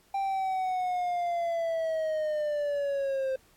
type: linear sweep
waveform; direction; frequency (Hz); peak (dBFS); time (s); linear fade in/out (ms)
triangle; down; 789 to 523.3; -25; 0.14-3.36; 5
effects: pink hiss -63 dBFS RMS until 3.56 s + AAC 64 kbps